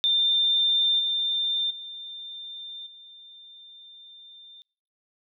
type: tone with level steps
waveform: sine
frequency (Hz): 3592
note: A7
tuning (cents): +35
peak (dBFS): -19 / -23 / -36 / -45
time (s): 0.04-4.62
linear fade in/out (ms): 0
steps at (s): 0.99 / 1.7 / 2.86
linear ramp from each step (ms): 10
effects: noise-tail reverb RT60 0.6 s tail -26 dB re dry